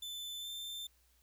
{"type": "tone with pitch glide", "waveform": "40% pulse", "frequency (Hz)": [3520, 3565], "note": ["A7", "A7"], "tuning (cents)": [0, 22], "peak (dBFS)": -40, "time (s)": [0.02, 0.87], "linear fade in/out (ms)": 5, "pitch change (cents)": 22, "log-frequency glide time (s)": [0.4, 0.48], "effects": ["added 60 Hz sine -70 dBFS peak until 1.22 s", "white hiss -72 dBFS RMS until 1.22 s"]}